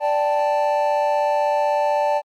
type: chord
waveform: triangle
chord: D suspended fourth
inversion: none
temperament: equal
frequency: 587.3 / 784 / 880 Hz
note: D5 / G5 / A5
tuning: 0 / 0 / 0 cents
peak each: -18 / -23 / -19 dBFS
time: 0-2.22 s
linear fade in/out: 50 ms
effects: Opus 32 kbps